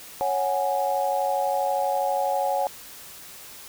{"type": "chord", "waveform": "sine", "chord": "C# suspended fourth", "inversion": "none", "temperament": "just", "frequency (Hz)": [554.4, 739.2, 831.5], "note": ["C#5", "F#5", "G#5"], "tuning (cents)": [0, -2, 2], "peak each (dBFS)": -26, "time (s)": [0.21, 2.67], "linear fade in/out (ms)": 0, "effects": ["white hiss -43 dBFS RMS until 3.68 s"]}